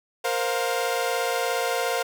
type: chord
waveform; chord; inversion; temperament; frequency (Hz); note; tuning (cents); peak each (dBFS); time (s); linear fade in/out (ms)
sawtooth; Bb suspended second; none; equal with one note detuned; 466.2 / 523.3 / 706.2; Bb4 / C5 / F5; 0 / 0 / +19; -24; 0.24-2.03; 10
effects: none

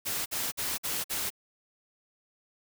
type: noise bursts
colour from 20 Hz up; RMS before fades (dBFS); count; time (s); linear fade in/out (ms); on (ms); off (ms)
white; -32; 5; 0.05-1.304; 20; 210; 51
effects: none

